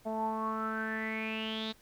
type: tone with low-pass filter sweep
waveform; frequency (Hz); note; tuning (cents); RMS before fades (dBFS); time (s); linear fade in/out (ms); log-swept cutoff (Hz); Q
sawtooth; 220; A3; 0; -35; 0.05-1.73; 20; 730 to 3900; 9.9
effects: pink hiss -62 dBFS RMS until 1.81 s